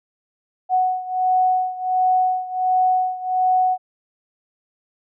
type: beating tone pair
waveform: sine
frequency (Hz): 740 / 741.4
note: F#5 / F#5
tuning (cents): 0 / +3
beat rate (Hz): 1.4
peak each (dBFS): -18 / -21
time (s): 0.69-3.78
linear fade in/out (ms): 50
effects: none